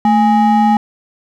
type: ring-modulated tone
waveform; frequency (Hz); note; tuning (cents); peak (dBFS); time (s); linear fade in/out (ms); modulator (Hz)
triangle; 523.3; C5; 0; -3; 0.05-0.77; 2; 303
effects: none